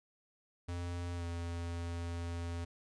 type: tone with pitch glide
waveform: square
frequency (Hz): 87.31 to 85.37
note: F2 to F2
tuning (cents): 0 to -39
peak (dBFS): -38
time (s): 0.68-2.65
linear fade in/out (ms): 10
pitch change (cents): -39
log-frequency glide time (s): 1.15-1.24
effects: resampled to 22050 Hz + 13-bit